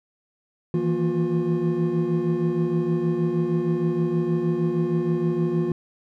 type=tone cluster; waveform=triangle; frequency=161.5 / 167.9 / 233.2 / 355.6 Hz; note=E3 / E3 / A#3 / F4; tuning=-35 / +32 / +1 / +31 cents; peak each=-24 / -24 / -28 / -22 dBFS; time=0.74-5.72 s; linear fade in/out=2 ms; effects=none